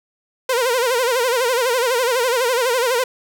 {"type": "tone with vibrato", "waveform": "sawtooth", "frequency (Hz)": 492.6, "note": "B4", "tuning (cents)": -5, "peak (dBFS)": -12, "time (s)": [0.49, 3.04], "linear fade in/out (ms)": 5, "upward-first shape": "sine", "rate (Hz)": 12, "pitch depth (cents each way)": 120, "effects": []}